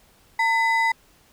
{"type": "ring-modulated tone", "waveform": "triangle", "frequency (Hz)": 1459, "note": "F#6", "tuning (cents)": -25, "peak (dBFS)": -13, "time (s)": [0.39, 0.92], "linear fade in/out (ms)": 5, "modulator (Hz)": 549, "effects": ["pink hiss -57 dBFS RMS until 1.32 s"]}